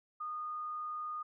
sine tone, 1228 Hz, D#6, 23 cents flat, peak -37 dBFS, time 0.2-1.23 s, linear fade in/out 10 ms, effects none

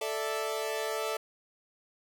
sawtooth chord, A suspended fourth, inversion none, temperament equal, 440 / 587.3 / 659.3 Hz, A4 / D5 / E5, 0 / 0 / 0 cents, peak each -30 / -33 / -33 dBFS, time 0.01-1.17 s, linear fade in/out 5 ms, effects none

